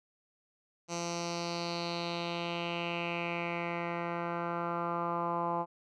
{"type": "tone with low-pass filter sweep", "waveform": "10% pulse", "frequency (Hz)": 171.2, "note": "F3", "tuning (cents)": -34, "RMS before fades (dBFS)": -35, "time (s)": [0.88, 5.66], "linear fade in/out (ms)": 50, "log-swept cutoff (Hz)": [6300, 950], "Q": 3.7, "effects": []}